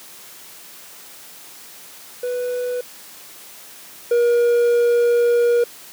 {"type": "tone pair in turn", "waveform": "triangle", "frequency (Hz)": [493.9, 476.4], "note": ["B4", "A#4"], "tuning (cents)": [0, 38], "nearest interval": "minor second", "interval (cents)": 62, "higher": "first", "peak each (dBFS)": [-19, -11], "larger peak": "second", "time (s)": [[2.23, 2.81], [4.11, 5.64]], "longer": "second", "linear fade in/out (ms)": 5, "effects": ["white hiss -41 dBFS RMS until 5.92 s", "high-pass 150 Hz 12 dB/octave"]}